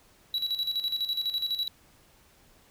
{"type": "tone with tremolo", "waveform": "triangle", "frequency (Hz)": 3913, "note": "B7", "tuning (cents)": -17, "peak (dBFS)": -24, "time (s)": [0.34, 1.68], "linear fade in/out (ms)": 2, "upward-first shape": "square", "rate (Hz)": 12, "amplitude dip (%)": 65, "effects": ["pink hiss -60 dBFS RMS until 2.7 s"]}